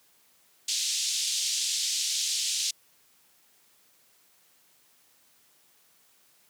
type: band-pass noise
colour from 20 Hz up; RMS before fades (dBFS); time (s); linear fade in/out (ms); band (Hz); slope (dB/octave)
white; -29; 0.68-2.71; 5; 3200 to 7400; 24
effects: white hiss -63 dBFS RMS until 6.49 s + high-pass 100 Hz 12 dB/octave